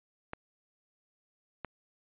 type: clicks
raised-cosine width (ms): 0.5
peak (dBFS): -22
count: 2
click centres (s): 0.334 / 1.647
effects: resampled to 8000 Hz